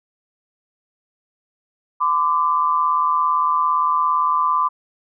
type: tone pair together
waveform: sine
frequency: 1017.1 / 1174.7 Hz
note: C6 / D6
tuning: -49 / 0 cents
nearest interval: major second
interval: 249 cents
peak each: -18 dBFS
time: 2-4.69 s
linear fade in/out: 20 ms
effects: none